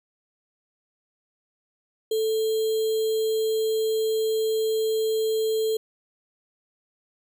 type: tone with sample-and-hold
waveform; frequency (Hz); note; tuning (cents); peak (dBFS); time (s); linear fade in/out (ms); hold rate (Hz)
sine; 440; A4; 0; -21; 2.11-5.77; 5; 3675
effects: none